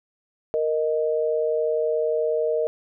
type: tone pair together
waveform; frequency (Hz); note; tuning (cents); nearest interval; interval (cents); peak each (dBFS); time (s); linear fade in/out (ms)
sine; 465.6 / 622.3; A#4 / D#5; -2 / 0; perfect fourth; 502; -22 / -24; 0.54-2.67; 0
effects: none